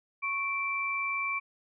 sine tone pair together, 1104 / 2339 Hz, C#6 / D7, -7 / -8 cents, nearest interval octave + minor second, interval 1299 cents, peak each -34 / -30 dBFS, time 0.22-1.4 s, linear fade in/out 20 ms, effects none

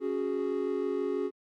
triangle chord, C# suspended fourth, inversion none, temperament just, 277.2 / 369.6 / 415.8 Hz, C#4 / F#4 / G#4, 0 / -2 / +2 cents, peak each -33 / -30 / -30 dBFS, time 0-1.31 s, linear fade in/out 50 ms, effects Opus 32 kbps

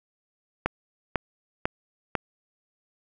click train, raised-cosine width 0.5 ms, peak -8 dBFS, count 4, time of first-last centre 0.66-2.153 s, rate 2.01 Hz, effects none

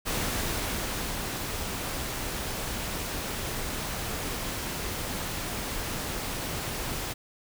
pink noise with ADSR envelope, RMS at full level -29 dBFS, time 0.05-7.14 s, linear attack 30 ms, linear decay 1100 ms, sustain -4 dB, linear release 17 ms, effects none

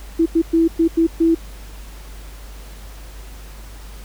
sine tone bursts at uneven times, 329.6 Hz, E4, in tune, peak -11 dBFS, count 6, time 0.19-0.26 / 0.35-0.42 / 0.53-0.68 / 0.79-0.88 / 0.97-1.07 / 1.2-1.35 s, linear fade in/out 10 ms, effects added 50 Hz sine -34 dBFS peak until 4.04 s + pink hiss -43 dBFS RMS until 4.04 s

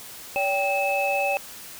sine tone cluster, 569 / 785 / 2601 Hz, C#5 / G5 / E7, +45 / +2 / -24 cents, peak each -25 dBFS, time 0.36-1.37 s, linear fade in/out 0 ms, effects tanh soft clip ceiling -12 dBFS + white hiss -41 dBFS RMS until 1.79 s

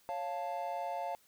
triangle chord, Db augmented, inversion none, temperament equal, 554.4 / 698.5 / 880 Hz, Db5 / F5 / A5, 0 / 0 / 0 cents, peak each -40 / -36 / -38 dBFS, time 0.09-1.15 s, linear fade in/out 0 ms, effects white hiss -67 dBFS RMS until 1.27 s

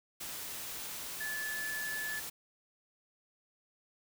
sine tone in noise, 1730 Hz, A6, 30 cents flat, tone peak -36 dBFS, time 1.2-2.2 s, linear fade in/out 10 ms, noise white, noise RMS -42 dBFS, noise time 0.2-2.3 s, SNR +3 dB, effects none

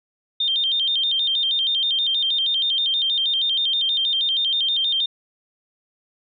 sine tone with vibrato, 3391 Hz, G#7, 35 cents sharp, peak -18 dBFS, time 0.4-5.06 s, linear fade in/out 5 ms, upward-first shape square, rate 6.3 Hz, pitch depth 120 cents each way, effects none

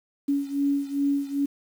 sine beating tone pair, 280.7 / 283.2 Hz, C#4 / C#4, +22 / +37 cents, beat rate 2.5 Hz, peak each -24 / -27 dBFS, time 0.28-1.46 s, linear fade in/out 10 ms, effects 8-bit

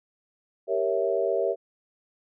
sine chord, G diminished seventh, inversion none, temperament equal, 392 / 466.2 / 554.4 / 659.3 Hz, G4 / Bb4 / Db5 / Fb5, 0 / 0 / 0 / 0 cents, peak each -28 dBFS, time 0.67-1.56 s, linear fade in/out 50 ms, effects none

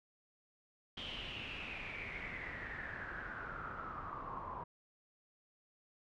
pink noise with low-pass filter sweep, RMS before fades -45 dBFS, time 0.97-4.64 s, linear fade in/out 5 ms, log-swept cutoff 3200 to 1000 Hz, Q 8.5, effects none

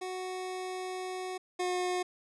25% pulse tone pair in turn, 370 / 361.8 Hz, F#4 / F#4, 0 / -39 cents, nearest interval unison, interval 39 cents, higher first, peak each -32 / -26 dBFS, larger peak second, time 0.01-1.38 / 1.59-2.03 s, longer first, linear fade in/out 10 ms, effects resampled to 24000 Hz

